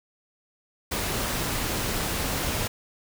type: noise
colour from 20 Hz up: pink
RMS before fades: -28 dBFS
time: 0.91-2.68 s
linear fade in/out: 10 ms
effects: none